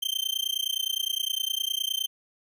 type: tone with amplitude modulation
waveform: 40% pulse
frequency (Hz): 3136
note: G7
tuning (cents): 0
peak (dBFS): -22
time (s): 0.02-2.07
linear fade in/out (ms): 10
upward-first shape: sine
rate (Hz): 29.7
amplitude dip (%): 100
effects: none